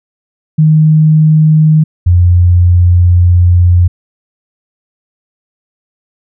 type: tone pair in turn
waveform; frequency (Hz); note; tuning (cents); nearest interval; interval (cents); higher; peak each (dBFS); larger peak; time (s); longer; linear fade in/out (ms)
sine; 155.56 / 88.37; D#3 / F2; 0 / +21; minor seventh; 979; first; -3; neither; 0.58-1.84 / 2.06-3.88; second; 10
effects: none